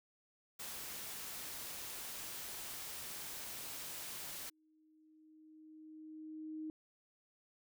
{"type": "noise", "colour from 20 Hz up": "white", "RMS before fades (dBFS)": -46, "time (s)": [0.59, 4.5], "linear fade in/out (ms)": 10}
{"type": "tone with exponential growth", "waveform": "sine", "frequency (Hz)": 312.2, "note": "D#4", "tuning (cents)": 6, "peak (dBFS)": -40, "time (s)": [3.94, 6.7], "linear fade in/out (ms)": 1, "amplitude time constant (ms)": 600}
{"effects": []}